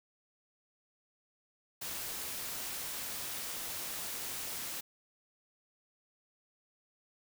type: noise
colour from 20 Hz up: white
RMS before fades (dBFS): -40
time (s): 1.81-4.81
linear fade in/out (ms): 10
effects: none